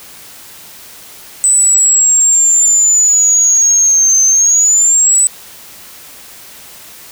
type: exponential two-way sweep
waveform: sine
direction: down then up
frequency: 8030 to 6220 to 8030 Hz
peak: -6 dBFS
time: 1.44-5.27 s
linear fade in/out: 0 ms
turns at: 4.25 s
effects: white hiss -35 dBFS RMS until 7.11 s